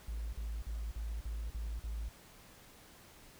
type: tone bursts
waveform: triangle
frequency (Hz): 55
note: A1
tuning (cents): 0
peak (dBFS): -33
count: 7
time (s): 0.08-2.088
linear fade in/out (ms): 5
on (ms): 250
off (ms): 43
effects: tanh soft clip ceiling -33 dBFS + pink hiss -58 dBFS RMS until 3.39 s